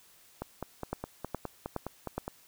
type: two click trains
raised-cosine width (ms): 1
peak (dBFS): -18 / -21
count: 4 / 10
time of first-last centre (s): 0.93-2.18 / 0.42-2.28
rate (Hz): 2.4 / 4.84
effects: white hiss -60 dBFS RMS until 2.47 s